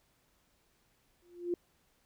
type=tone with exponential growth; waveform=sine; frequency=349.8 Hz; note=F4; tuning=3 cents sharp; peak=-27 dBFS; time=1.22-1.54 s; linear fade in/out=2 ms; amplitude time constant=68 ms; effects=pink hiss -72 dBFS RMS until 2.05 s